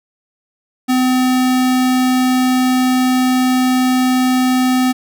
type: tone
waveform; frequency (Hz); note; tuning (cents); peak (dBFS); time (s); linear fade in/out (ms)
square; 255.1; C4; -44; -12; 0.88-4.93; 20
effects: none